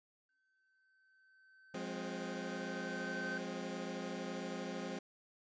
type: tone with exponential growth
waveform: triangle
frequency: 1537 Hz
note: G6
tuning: 35 cents flat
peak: -37 dBFS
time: 0.29-3.38 s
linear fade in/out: 2 ms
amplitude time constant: 670 ms
type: chord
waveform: 20% pulse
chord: F minor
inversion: none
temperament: equal with one note detuned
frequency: 178.59 / 207.7 / 261.6 Hz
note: F3 / Ab3 / C4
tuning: +39 / 0 / 0 cents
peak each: -40 dBFS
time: 1.74-4.99 s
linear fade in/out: 5 ms
effects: resampled to 16000 Hz